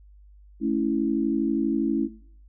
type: chord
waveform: sine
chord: A major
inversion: none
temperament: equal with one note detuned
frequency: 217.1 / 277.2 / 329.6 Hz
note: A3 / C#4 / E4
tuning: -23 / 0 / 0 cents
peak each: -26 / -25 / -26 dBFS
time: 0.6-2.09 s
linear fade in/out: 50 ms
effects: noise-tail reverb RT60 0.5 s tail -17 dB re dry + added 50 Hz sine -48 dBFS peak until 2.48 s